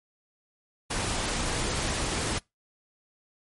pink noise, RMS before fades -29 dBFS, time 0.9-2.39 s, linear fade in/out 10 ms, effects noise-tail reverb RT60 0.2 s tail -25 dB re dry + MP3 48 kbps

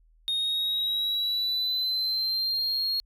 sine linear sweep, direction up, 3701 to 4296 Hz, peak -22 dBFS, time 0.28-3 s, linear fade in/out 0 ms, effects tanh soft clip ceiling -24 dBFS + added 40 Hz sine -57 dBFS peak until 3.05 s

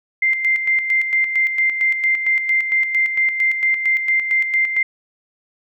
sine tone with tremolo, 2091 Hz, C7, 2 cents flat, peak -13 dBFS, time 0.22-4.83 s, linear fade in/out 5 ms, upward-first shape square, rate 4.4 Hz, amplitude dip 55%, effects none

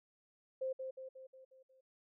sine tone with echo, 524 Hz, C5, 2 cents sharp, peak -35 dBFS, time 0.61-0.73 s, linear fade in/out 10 ms, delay 180 ms, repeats 6, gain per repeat -5 dB, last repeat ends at 1.81 s, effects none

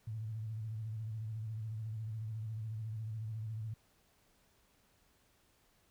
sine tone with vibrato, 110 Hz, A2, in tune, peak -38 dBFS, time 0.07-3.74 s, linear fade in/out 5 ms, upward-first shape square, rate 14 Hz, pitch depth 48 cents each way, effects pink hiss -71 dBFS RMS until 5.9 s

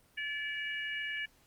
harmonic tone, 577 Hz, D5, 31 cents flat, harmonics 3 / 4 / 5, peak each -37 / -39 / -41 dBFS, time 0.17-1.26 s, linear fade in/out 10 ms, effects pink hiss -66 dBFS RMS until 1.46 s + Opus 24 kbps

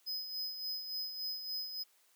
square tone with tremolo, 5040 Hz, D#8, 21 cents sharp, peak -36 dBFS, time 0.06-1.84 s, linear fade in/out 20 ms, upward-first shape sine, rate 3.5 Hz, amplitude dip 55%, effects white hiss -69 dBFS RMS until 2.15 s + high-pass 400 Hz 12 dB/octave

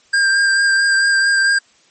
square tone with vibrato, 1596 Hz, G6, 31 cents sharp, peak -12 dBFS, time 0.13-1.59 s, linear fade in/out 10 ms, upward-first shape sine, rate 4.5 Hz, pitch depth 19 cents each way, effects white hiss -53 dBFS RMS until 1.9 s + MP3 32 kbps

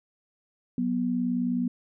sine tone pair together, 185 / 244.5 Hz, F#3 / B3, 0 / -17 cents, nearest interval perfect fourth, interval 483 cents, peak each -30 / -25 dBFS, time 0.78-1.68 s, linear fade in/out 2 ms, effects none

